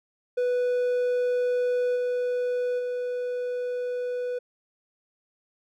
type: tone with level steps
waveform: triangle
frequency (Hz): 493.9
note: B4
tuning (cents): 0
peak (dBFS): -20 / -22 / -25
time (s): 0.37-4.39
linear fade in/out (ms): 10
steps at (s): 1.95 / 2.78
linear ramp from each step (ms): 20
effects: none